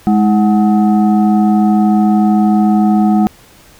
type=tone with frequency modulation; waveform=sine; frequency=208.8 Hz; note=G#3; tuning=10 cents sharp; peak=-7 dBFS; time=0.07-3.27 s; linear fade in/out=0 ms; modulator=531 Hz; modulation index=0.72; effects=pink hiss -43 dBFS RMS until 3.79 s